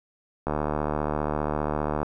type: click train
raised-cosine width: 1 ms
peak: -12 dBFS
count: 118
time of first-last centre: 0.47-2.03 s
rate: 75 Hz
effects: 9-bit